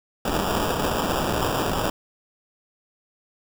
blue noise with sample-and-hold, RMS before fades -24 dBFS, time 0.25-1.9 s, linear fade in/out 5 ms, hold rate 2100 Hz, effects none

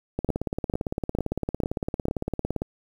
two click trains, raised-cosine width 2 ms, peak -11 / -13 dBFS, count 5 / 44, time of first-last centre 0.29-2.084 / 0.19-2.619 s, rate 2.23 / 17.7 Hz, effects 8-bit

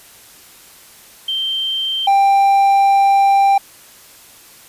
sine / triangle tone pair in turn, 3136 / 790.4 Hz, G7 / G5, 0 / +14 cents, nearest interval 2 octaves, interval 2386 cents, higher first, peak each -17 / -7 dBFS, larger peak second, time 1.28-2.07 / 2.07-3.58 s, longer second, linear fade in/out 5 ms, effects white hiss -43 dBFS RMS until 4.68 s + resampled to 32000 Hz

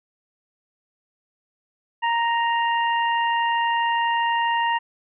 harmonic tone, 932.3 Hz, A#5, in tune, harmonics 1 / 2 / 3, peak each -20 / -26 / -30 dBFS, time 2.02-4.79 s, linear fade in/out 20 ms, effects none

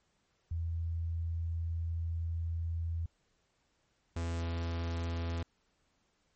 sine / 45% pulse tone pair in turn, 83.2 / 84.12 Hz, E2 / E2, +17 / +36 cents, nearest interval unison, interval 19 cents, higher second, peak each -32 / -33 dBFS, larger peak first, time 0.51-3.06 / 4.16-5.43 s, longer first, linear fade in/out 5 ms, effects pink hiss -75 dBFS RMS until 6.35 s + MP3 32 kbps

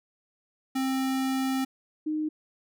square / sine tone pair in turn, 264.3 / 307.9 Hz, C4 / D#4, +18 / -18 cents, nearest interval minor third, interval 264 cents, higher second, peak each -26 dBFS, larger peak neither, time 0.75-1.65 / 2.06-2.29 s, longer first, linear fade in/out 10 ms, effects none

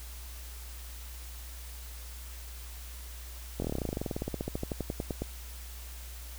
slowing click train, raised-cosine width 2 ms, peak -19 dBFS, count 30, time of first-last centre 3.6-5.22 s, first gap 22 ms, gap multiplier 1.06, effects added 60 Hz sine -42 dBFS peak until 6.38 s + white hiss -49 dBFS RMS until 6.38 s

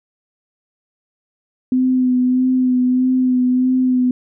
sine tone with vibrato, 253.9 Hz, B3, 48 cents sharp, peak -12 dBFS, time 1.72-4.11 s, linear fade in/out 2 ms, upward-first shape sine, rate 1.6 Hz, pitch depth 22 cents each way, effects none

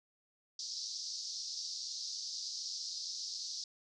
white band-pass noise, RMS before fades -42 dBFS, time 0.59-3.64 s, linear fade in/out 2 ms, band 4400 to 5700 Hz, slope 48 dB/octave, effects none

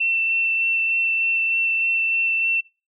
sine tone with vibrato, 2689 Hz, E7, 34 cents sharp, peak -18 dBFS, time 0-2.61 s, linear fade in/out 10 ms, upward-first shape triangle, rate 3.3 Hz, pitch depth 10 cents each way, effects noise-tail reverb RT60 0.3 s tail -24 dB re dry

